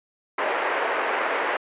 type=band-pass noise; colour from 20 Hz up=pink; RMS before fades=-25 dBFS; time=0.38-1.57 s; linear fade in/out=5 ms; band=430 to 2300 Hz; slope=24 dB/octave; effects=resampled to 8000 Hz